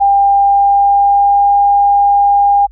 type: tone with pitch glide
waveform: sine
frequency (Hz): 798 to 806.8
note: G5 to G5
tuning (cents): +31 to +50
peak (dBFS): -6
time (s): 0-2.67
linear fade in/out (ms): 20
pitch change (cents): +19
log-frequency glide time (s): 0.32-1.56
effects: added 49 Hz sine -35 dBFS peak until 2.71 s